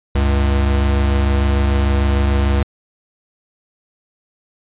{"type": "tone pair together", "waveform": "square", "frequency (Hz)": [69.28, 96], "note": ["C#2", "G2"], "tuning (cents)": [0, -36], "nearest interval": "tritone", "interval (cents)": 564, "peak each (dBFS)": [-14, -22], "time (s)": [0.15, 2.63], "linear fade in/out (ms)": 5, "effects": ["resampled to 8000 Hz"]}